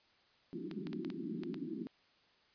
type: band-pass noise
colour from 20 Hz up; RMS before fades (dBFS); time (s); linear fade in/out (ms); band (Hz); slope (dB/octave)
white; -42; 0.53-1.87; 0; 160 to 370; 96
type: clicks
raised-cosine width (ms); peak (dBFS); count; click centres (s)
0.2; -30; 7; 0.713 / 0.87 / 0.931 / 1.048 / 1.102 / 1.435 / 1.543
effects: white hiss -69 dBFS RMS until 2.54 s + resampled to 11025 Hz